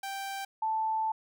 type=tone pair in turn; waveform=sawtooth / sine; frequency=784 / 880 Hz; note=G5 / A5; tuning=0 / 0 cents; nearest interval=major second; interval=200 cents; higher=second; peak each=-31 / -27 dBFS; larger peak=second; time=0.03-0.45 / 0.62-1.12 s; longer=second; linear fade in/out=5 ms; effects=none